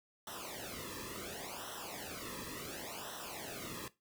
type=noise with flanger; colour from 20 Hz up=pink; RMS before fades=-45 dBFS; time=0.27-3.88 s; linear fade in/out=2 ms; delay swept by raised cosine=0.43 to 1.37 ms; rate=0.7 Hz; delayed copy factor=-1; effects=noise-tail reverb RT60 0.2 s tail -17 dB re dry